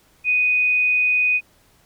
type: tone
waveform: sine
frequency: 2489 Hz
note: D#7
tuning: in tune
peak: -15 dBFS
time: 0.24-1.41 s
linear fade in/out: 50 ms
effects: pink hiss -57 dBFS RMS until 1.85 s